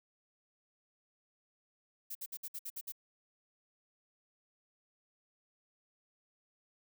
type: noise bursts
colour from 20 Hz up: violet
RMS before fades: -42 dBFS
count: 8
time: 2.1-2.922 s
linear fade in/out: 10 ms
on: 52 ms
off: 58 ms
effects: none